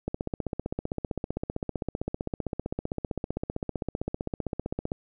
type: click train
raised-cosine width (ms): 2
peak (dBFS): -16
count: 76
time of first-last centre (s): 0.08-4.919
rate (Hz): 15.5
effects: none